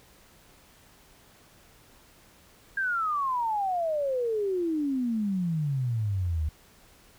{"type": "exponential sweep", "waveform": "sine", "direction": "down", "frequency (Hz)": [1619, 73.5], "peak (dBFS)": -25, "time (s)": [2.77, 6.49], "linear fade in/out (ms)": 5, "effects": ["pink hiss -57 dBFS RMS until 7.18 s"]}